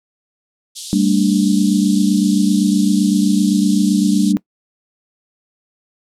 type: band-pass noise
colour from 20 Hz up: pink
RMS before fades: -31 dBFS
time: 0.75-4.33 s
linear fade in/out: 20 ms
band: 3300 to 11000 Hz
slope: 48 dB/octave
type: chord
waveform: sine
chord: G suspended second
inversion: none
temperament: equal with one note detuned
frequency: 196 / 223.8 / 293.7 Hz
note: G3 / A3 / D4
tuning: 0 / +30 / 0 cents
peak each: -14 / -17 / -16 dBFS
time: 0.93-4.37 s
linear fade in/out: 0 ms
effects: noise-tail reverb RT60 0.1 s tail -22 dB re dry